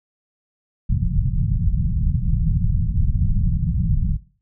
pink low-pass noise, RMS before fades -19 dBFS, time 0.89-4.17 s, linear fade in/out 10 ms, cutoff 180 Hz, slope 48 dB/octave, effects noise-tail reverb RT60 0.4 s tail -18 dB re dry

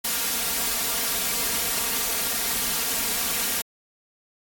white noise with comb filter, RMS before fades -25 dBFS, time 0.04-3.62 s, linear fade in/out 10 ms, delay 4.3 ms, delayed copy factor +0.75, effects AAC 64 kbps

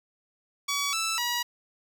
10% pulse tone with pitch steps, 1135 / 1321 / 963 Hz, C#6 / E6 / B5, +41 / +3 / -44 cents, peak -18 dBFS, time 0.68-1.43 s, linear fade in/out 10 ms, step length 250 ms, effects none

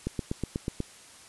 click train, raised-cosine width 3 ms, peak -16 dBFS, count 7, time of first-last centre 0.07-0.803 s, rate 8.18 Hz, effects white hiss -51 dBFS RMS until 1.28 s + resampled to 24000 Hz

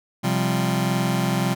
sawtooth chord, C suspended fourth, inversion none, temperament just, 130.81 / 174.42 / 196.22 Hz, C3 / F3 / G3, 0 / -2 / +2 cents, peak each -20 dBFS, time 0.23-1.55 s, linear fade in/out 20 ms, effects none

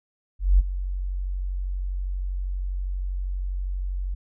sine tone with ADSR envelope, 46.25 Hz, F#1, in tune, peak -11 dBFS, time 0.39-4.15 s, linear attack 200 ms, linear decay 25 ms, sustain -14 dB, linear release 13 ms, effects none

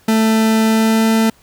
40% pulse tone with pitch glide, 221.1 to 222.6 Hz, A3 to A3, +9 to +20 cents, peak -10 dBFS, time 0.08-1.3 s, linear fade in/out 5 ms, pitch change +11 cents, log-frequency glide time 0.64-1.1 s, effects pink hiss -51 dBFS RMS until 1.42 s

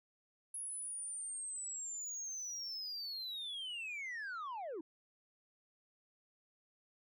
sine linear sweep, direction down, 10548 to 293.6 Hz, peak -38 dBFS, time 0.54-4.81 s, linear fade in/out 5 ms, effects tanh soft clip ceiling -40 dBFS

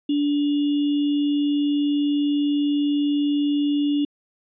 sine tone with sample-and-hold, 290 Hz, D4, 22 cents flat, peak -18 dBFS, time 0.09-4.05 s, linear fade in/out 5 ms, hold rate 3150 Hz, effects resampled to 11025 Hz

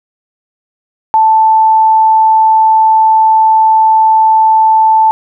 sine tone, 880 Hz, A5, in tune, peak -4 dBFS, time 1.14-5.11 s, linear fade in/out 0 ms, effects none

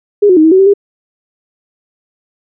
sine tone with pitch steps, 410.5 / 365.5 / 312.3 / 320.7 / 376.9 / 387.3 / 403 Hz, G#4 / F#4 / D#4 / E4 / F#4 / G4 / G4, -20 / -21 / +7 / -48 / +32 / -21 / +48 cents, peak -3 dBFS, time 0.22-0.738 s, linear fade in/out 10 ms, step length 74 ms, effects none

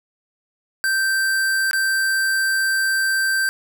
square tone with dropouts, 1563 Hz, G6, 6 cents flat, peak -18 dBFS, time 0.84-3.49 s, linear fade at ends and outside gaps 0 ms, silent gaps 1.711-1.732 s, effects none

